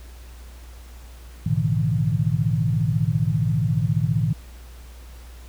sine tone cluster, 106.9 / 122.8 / 148.7 / 163.4 Hz, A2 / B2 / D3 / E3, -49 / -9 / +22 / -15 cents, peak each -24 dBFS, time 1.46-4.33 s, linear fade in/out 5 ms, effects added 60 Hz sine -39 dBFS peak until 5.48 s + pink hiss -50 dBFS RMS until 5.48 s

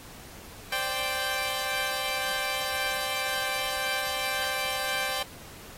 10% pulse chord, C suspended second, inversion none, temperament equal, 523.3 / 587.3 / 784 Hz, C5 / D5 / G5, 0 / 0 / 0 cents, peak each -25 / -25 / -22 dBFS, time 0.72-5.23 s, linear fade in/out 5 ms, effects pink hiss -47 dBFS RMS until 5.77 s + AAC 48 kbps

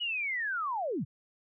sine linear sweep, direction down, 2960 to 97 Hz, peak -30 dBFS, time 0-1.05 s, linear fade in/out 20 ms, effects none

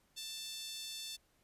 5% pulse tone with high-pass filter, 887 Hz, A5, 14 cents sharp, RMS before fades -45 dBFS, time 0.16-1.17 s, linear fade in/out 20 ms, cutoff 3600 Hz, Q 2.9, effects pink hiss -73 dBFS RMS until 1.43 s + resampled to 32000 Hz

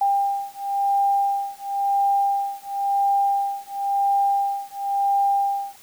sine beating tone pair, 797 / 797.96 Hz, G5 / G5, +28 / +31 cents, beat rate 0.96 Hz, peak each -22 / -22 dBFS, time 0.01-5.76 s, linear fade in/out 5 ms, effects white hiss -49 dBFS RMS until 5.82 s

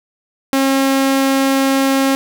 sawtooth tone, 270.3 Hz, C#4, 44 cents flat, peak -8 dBFS, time 0.53-2.15 s, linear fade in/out 0 ms, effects none

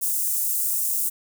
white high-pass noise, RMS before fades -24 dBFS, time 0.01-1.1 s, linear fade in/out 20 ms, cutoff 7600 Hz, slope 24 dB/octave, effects none

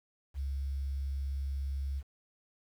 sine tone with quantisation, 68.6 Hz, C#2, 17 cents flat, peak -32 dBFS, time 0.34-2.03 s, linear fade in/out 50 ms, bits 10, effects none

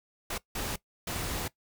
pink noise bursts at uneven times, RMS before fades -34 dBFS, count 3, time 0.3-0.38 / 0.55-0.76 / 1.07-1.48 s, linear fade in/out 5 ms, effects noise-tail reverb RT60 0.1 s tail -19 dB re dry

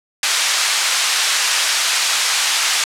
white band-pass noise, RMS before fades -17 dBFS, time 0.23-2.84 s, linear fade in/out 2 ms, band 1100 to 6700 Hz, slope 12 dB/octave, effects low-pass 11000 Hz 12 dB/octave

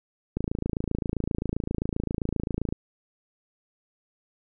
click train, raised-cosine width 3 ms, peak -14 dBFS, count 66, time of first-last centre 0.37-2.725 s, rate 27.6 Hz, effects none

